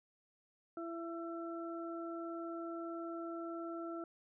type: harmonic tone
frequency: 334.8 Hz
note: E4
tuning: 27 cents sharp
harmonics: 1 / 2 / 4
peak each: -42 / -47 / -48 dBFS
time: 0.77-4.04 s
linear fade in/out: 2 ms
effects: none